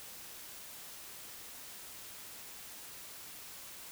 silence, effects white hiss -49 dBFS RMS until 3.91 s

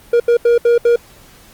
triangle tone bursts at uneven times, 473.5 Hz, A#4, 27 cents sharp, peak -6 dBFS, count 5, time 0.13-0.2 / 0.28-0.37 / 0.45-0.58 / 0.65-0.78 / 0.85-0.96 s, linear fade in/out 5 ms, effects pink hiss -44 dBFS RMS until 1.53 s + Opus 24 kbps

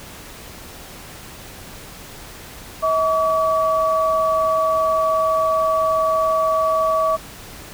sine tone pair together, 640.4 / 1141 Hz, D#5 / C#6, +50 / +50 cents, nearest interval minor seventh, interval 1000 cents, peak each -18 dBFS, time 2.82-7.17 s, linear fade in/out 20 ms, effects pink hiss -38 dBFS RMS until 7.73 s

